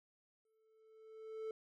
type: tone with exponential growth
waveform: triangle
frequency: 440 Hz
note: A4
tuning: in tune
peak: -37 dBFS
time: 0.45-1.51 s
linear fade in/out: 2 ms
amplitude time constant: 230 ms
effects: none